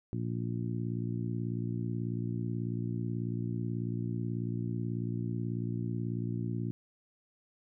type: harmonic tone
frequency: 58.27 Hz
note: A#1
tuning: in tune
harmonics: 2 / 3 / 4 / 5 / 6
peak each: -34 / -38 / -40 / -42 / -44 dBFS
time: 0.13-6.71 s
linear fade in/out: 0 ms
effects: none